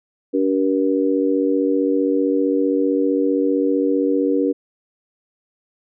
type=harmonic tone; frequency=95.4 Hz; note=G2; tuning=47 cents flat; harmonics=3 / 4 / 5; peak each=-18 / -22 / -20 dBFS; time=0.33-4.53 s; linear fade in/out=20 ms; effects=none